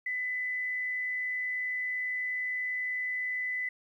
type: tone with frequency modulation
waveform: sine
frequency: 2003 Hz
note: B6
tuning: 24 cents sharp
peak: -30 dBFS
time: 0.06-3.69 s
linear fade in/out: 5 ms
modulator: 77.6 Hz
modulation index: 0.29
effects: 11-bit